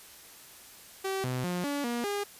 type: tone with pitch steps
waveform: sawtooth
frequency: 385.4 / 127.1 / 178.2 / 285.9 / 238.4 / 406.6 Hz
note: G4 / C3 / F3 / D4 / A#3 / G#4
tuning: -29 / -50 / +35 / -46 / +39 / -37 cents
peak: -26 dBFS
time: 1.04-2.24 s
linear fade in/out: 10 ms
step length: 200 ms
effects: white hiss -51 dBFS RMS until 2.39 s + resampled to 32000 Hz